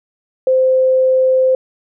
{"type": "tone", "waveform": "sine", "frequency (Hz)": 519, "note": "C5", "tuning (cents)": -14, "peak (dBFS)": -9, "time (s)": [0.47, 1.55], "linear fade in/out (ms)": 2, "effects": []}